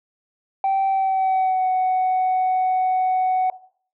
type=tone with pitch glide; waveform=sine; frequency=776 to 744.4 Hz; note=G5 to F#5; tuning=-18 to +10 cents; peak=-15 dBFS; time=0.64-3.5 s; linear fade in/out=2 ms; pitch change=-72 cents; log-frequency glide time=0.87-1.68 s; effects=noise-tail reverb RT60 0.5 s tail -17 dB re dry + tanh soft clip ceiling -15 dBFS